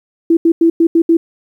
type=tone bursts at uneven times; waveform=sine; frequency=332 Hz; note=E4; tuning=12 cents sharp; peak=-6 dBFS; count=6; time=0.3-0.37 / 0.45-0.52 / 0.61-0.7 / 0.8-0.87 / 0.95-1.02 / 1.09-1.17 s; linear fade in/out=5 ms; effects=8-bit